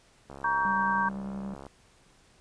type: click train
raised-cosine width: 1 ms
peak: -29 dBFS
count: 95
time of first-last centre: 0.3-1.666 s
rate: 68.8 Hz
type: chord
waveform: sine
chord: G diminished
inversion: first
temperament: just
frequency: 940.8 / 1128.9 / 1568 Hz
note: Bb5 / Db6 / G6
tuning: +16 / +31 / 0 cents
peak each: -27 / -30 / -29 dBFS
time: 0.44-1.09 s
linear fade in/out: 5 ms
type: tone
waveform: triangle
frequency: 196 Hz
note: G3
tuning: in tune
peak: -32 dBFS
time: 0.65-1.54 s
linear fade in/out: 0 ms
effects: pink hiss -61 dBFS RMS until 2.4 s + resampled to 22050 Hz